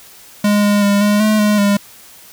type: tone with pitch steps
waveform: square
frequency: 206.5 / 205.3 / 202.1 / 206.9 / 214.6 / 209.3 / 202.3 Hz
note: G#3 / G#3 / G#3 / G#3 / A3 / G#3 / G#3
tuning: -10 / -20 / -47 / -6 / -43 / +14 / -45 cents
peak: -11 dBFS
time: 0.44-1.77 s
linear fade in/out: 5 ms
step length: 190 ms
effects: white hiss -41 dBFS RMS until 2.32 s